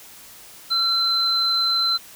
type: tone pair together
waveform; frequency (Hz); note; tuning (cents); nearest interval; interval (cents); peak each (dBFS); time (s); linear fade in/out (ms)
sine; 1357 / 4066; E6 / B7; +50 / +50; octave + perfect fifth; 1900; -26 / -18; 0.7-1.98; 20
effects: white hiss -44 dBFS RMS until 2.15 s